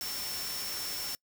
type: tone in noise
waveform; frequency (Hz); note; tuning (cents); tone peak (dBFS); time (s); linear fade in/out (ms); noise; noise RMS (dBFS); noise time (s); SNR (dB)
sine; 5410; E8; +44; -38; 0.01-1.15; 0; white; -38; 0.01-1.15; -3
effects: noise-tail reverb RT60 0.1 s tail -26 dB re dry